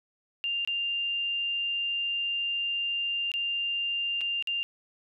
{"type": "tone with dropouts", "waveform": "sine", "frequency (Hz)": 2794, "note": "F7", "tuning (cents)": 0, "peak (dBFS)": -27, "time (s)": [0.44, 4.63], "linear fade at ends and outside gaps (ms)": 0, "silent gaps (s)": [[0.649, 0.675], [3.317, 3.339], [4.209, 4.214], [4.425, 4.473]], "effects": []}